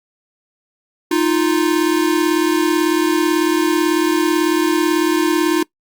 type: tone pair together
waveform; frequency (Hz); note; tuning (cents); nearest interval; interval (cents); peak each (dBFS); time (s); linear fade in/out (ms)
square; 311.1 / 349.2; D#4 / F4; 0 / 0; major second; 200; -17; 1.11-5.63; 5
effects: noise-tail reverb RT60 0.1 s tail -22 dB re dry + Opus 48 kbps